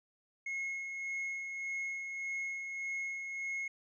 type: tone with tremolo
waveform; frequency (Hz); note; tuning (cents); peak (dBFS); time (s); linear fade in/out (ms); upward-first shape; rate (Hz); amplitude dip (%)
triangle; 2168; C#7; -39; -33; 0.46-3.68; 5; sine; 1.7; 40
effects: resampled to 16000 Hz